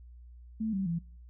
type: tone with pitch steps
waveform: sine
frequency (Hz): 220 / 192.63 / 168.67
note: A3 / G3 / E3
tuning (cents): 0 / -30 / +40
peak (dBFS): -29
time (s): 0.6-0.99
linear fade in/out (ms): 10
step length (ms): 130
effects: noise-tail reverb RT60 0.5 s tail -23 dB re dry + added 60 Hz sine -48 dBFS peak until 1.29 s